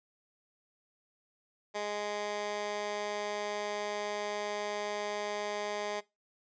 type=tone with high-pass filter; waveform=15% pulse; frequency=207.4 Hz; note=G#3; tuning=2 cents flat; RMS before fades=-36 dBFS; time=1.74-6.01 s; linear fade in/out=20 ms; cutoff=500 Hz; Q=0.93; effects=noise-tail reverb RT60 0.2 s tail -19 dB re dry + resampled to 16000 Hz